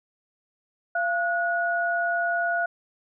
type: tone pair together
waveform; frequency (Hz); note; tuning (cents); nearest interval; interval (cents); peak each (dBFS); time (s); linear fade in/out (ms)
sine; 688 / 1457.8; F5 / F#6; -26 / -26; octave + minor second; 1300; -25; 0.95-2.66; 5
effects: none